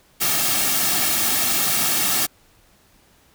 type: noise with comb filter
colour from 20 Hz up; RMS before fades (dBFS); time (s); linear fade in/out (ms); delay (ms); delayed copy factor
white; -20; 0.2-2.27; 20; 2; -0.6
effects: pink hiss -56 dBFS RMS until 3.34 s